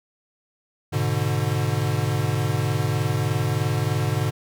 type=chord; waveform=square; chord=G# diminished; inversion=none; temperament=equal; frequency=103.83 / 123.47 / 146.83 Hz; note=G#2 / B2 / D3; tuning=0 / 0 / 0 cents; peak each=-26 dBFS; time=0.92-4.31 s; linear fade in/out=20 ms; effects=none